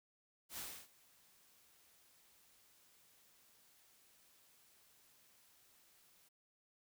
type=noise with ADSR envelope; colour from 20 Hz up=white; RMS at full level=-45 dBFS; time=0.49-6.29 s; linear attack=90 ms; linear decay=290 ms; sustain=-24 dB; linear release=11 ms; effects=none